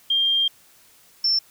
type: tone pair in turn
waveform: sine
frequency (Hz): 3196 / 5375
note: G7 / E8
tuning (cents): +33 / +33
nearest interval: major sixth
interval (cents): 900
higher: second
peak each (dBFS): -17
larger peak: neither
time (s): 0.1-0.48 / 1.24-1.39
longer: first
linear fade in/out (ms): 5
effects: white hiss -54 dBFS RMS until 1.5 s